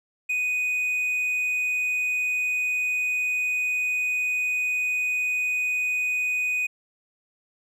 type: tone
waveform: triangle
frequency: 2489 Hz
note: D#7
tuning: in tune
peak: -21 dBFS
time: 0.29-6.67 s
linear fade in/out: 10 ms
effects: none